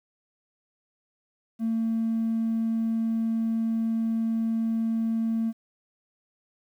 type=tone; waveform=triangle; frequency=225.8 Hz; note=A3; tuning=45 cents sharp; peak=-20 dBFS; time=1.59-5.53 s; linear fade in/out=50 ms; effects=tanh soft clip ceiling -20 dBFS + 10-bit